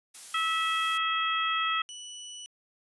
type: noise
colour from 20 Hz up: blue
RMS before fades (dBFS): -42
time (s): 0.14-0.98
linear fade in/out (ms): 10
type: harmonic tone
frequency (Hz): 651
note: E5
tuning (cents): -22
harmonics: 2 / 3 / 4 / 5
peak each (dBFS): -28 / -34 / -34 / -32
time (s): 0.34-1.82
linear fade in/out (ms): 5
type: tone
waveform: 25% pulse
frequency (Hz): 2960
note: F#7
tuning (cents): 0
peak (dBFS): -37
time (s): 1.89-2.46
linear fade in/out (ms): 0
effects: resampled to 24000 Hz